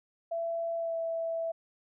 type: tone with pitch glide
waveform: sine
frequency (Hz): 669 to 660.2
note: E5 to E5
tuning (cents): +25 to +2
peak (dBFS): -30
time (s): 0.31-1.52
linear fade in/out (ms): 10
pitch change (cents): -23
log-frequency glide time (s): 0.77-0.96
effects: none